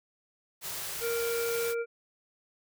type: band-stop noise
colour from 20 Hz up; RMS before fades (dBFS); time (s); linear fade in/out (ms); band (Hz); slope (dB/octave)
white; -37; 0.61-1.75; 50; 200 to 320; 96
type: harmonic tone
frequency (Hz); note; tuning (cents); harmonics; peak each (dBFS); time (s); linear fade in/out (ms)
466.2; A#4; 0; 1 / 3 / 5; -29 / -39 / -43; 1-1.86; 50
effects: none